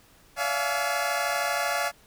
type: tone cluster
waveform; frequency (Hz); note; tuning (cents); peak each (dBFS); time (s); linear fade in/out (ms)
20% pulse; 572 / 672 / 705 / 848; D5 / E5 / F5 / G#5; -46 / +33 / +16 / +36; -26 / -27 / -24 / -27; 0.36-1.92; 50
effects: pink hiss -57 dBFS RMS until 2.06 s